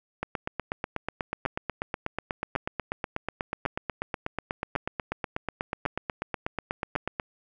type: two click trains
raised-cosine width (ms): 0.5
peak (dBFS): -14 / -13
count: 58 / 6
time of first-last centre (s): 0.23-7.198 / 1.46-6.961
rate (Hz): 8.18 / 0.909
effects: none